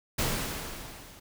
pink noise with level ramp, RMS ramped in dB -27 to -51 dBFS, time 0.18-1.2 s, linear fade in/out 10 ms, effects none

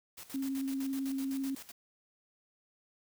white noise with tremolo, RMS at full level -47 dBFS, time 0.17-1.72 s, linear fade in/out 10 ms, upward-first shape square, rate 7.9 Hz, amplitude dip 75%
sine tone with vibrato, 270 Hz, C#4, 45 cents flat, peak -32 dBFS, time 0.34-1.55 s, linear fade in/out 5 ms, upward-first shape sine, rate 18 Hz, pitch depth 18 cents each way
effects none

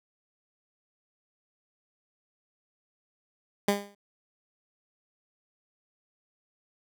15% pulse tone with exponential decay, 202.3 Hz, G#3, 45 cents flat, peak -13 dBFS, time 3.68-3.95 s, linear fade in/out 5 ms, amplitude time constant 57 ms, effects none

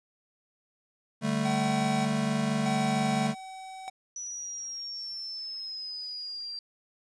square chord, D suspended fourth, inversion none, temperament just, 146.83 / 195.78 / 220.2 Hz, D3 / G3 / A3, 0 / -2 / +2 cents, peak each -33 / -33 / -29 dBFS, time 1.21-3.35 s, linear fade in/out 50 ms
square tone with tremolo, 760 Hz, F#5, 46 cents sharp, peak -31 dBFS, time 1.44-3.9 s, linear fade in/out 20 ms, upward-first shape square, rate 0.82 Hz, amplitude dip 70%
sine exponential sweep, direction down, 5920 to 4704 Hz, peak -35 dBFS, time 4.16-6.59 s, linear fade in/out 2 ms
effects resampled to 22050 Hz + 10-bit

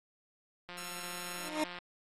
click train, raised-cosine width 0.3 ms, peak -29 dBFS, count 195, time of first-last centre 0.69-1.786 s, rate 177 Hz
5% pulse tone, 1347 Hz, E6, 37 cents sharp, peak -31 dBFS, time 0.77-1.49 s, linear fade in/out 10 ms
20% pulse tone with exponential growth, 307.4 Hz, D#4, 21 cents flat, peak -23 dBFS, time 1.31-1.64 s, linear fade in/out 5 ms, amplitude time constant 71 ms
effects AAC 32 kbps

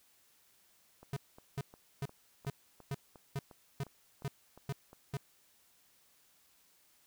click train, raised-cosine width 1 ms, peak -39 dBFS, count 12, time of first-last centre 1.03-4.931 s, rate 2.82 Hz
square tone bursts, 138.59 Hz, C#3, in tune, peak -35 dBFS, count 10, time 1.13-5.17 s, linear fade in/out 2 ms, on 35 ms, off 410 ms
effects white hiss -68 dBFS RMS until 7.06 s

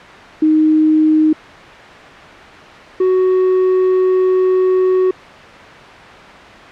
sine / triangle tone pair in turn, 311.1 / 371.7 Hz, D#4 / F#4, 0 / +8 cents, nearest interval minor third, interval 308 cents, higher second, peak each -8 dBFS, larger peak neither, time 0.42-1.33 / 3-5.11 s, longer second, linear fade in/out 5 ms, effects white hiss -34 dBFS RMS until 6.71 s + low-pass 2000 Hz 12 dB/octave

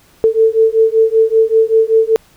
sine beating tone pair, 443.1 / 448.3 Hz, A4 / A4, +12 / +32 cents, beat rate 5.2 Hz, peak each -11 dBFS, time 0.24-2.16 s, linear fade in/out 0 ms, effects pink hiss -49 dBFS RMS until 2.36 s

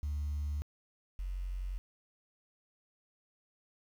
sine tone pair in turn, 73.42 / 45.69 Hz, D2 / F#1, 0 / -21 cents, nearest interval minor sixth, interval 821 cents, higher first, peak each -31 / -34 dBFS, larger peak first, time 0.03-0.62 / 1.19-1.78 s, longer neither, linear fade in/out 0 ms, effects tanh soft clip ceiling -30 dBFS + 10-bit

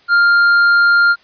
sine tone with tanh clipping, 1400 Hz, F6, 4 cents sharp, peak -9 dBFS, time 0.08-1.16 s, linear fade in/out 50 ms, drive 6 dB, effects white hiss -50 dBFS RMS until 1.23 s + resampled to 11025 Hz

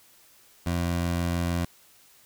20% pulse tone, 86.4 Hz, F2, 18 cents flat, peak -20 dBFS, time 0.66-1.65 s, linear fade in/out 5 ms, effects white hiss -57 dBFS RMS until 2.25 s

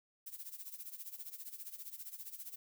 violet noise with tremolo, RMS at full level -45 dBFS, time 0.26-2.56 s, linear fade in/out 10 ms, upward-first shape sine, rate 15 Hz, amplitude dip 80%, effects none

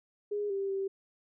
sine tone with pitch steps, 412.7 / 393 / 389.1 Hz, G#4 / G4 / G4, -11 / +4 / -13 cents, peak -30 dBFS, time 0.31-0.88 s, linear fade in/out 10 ms, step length 190 ms, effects none

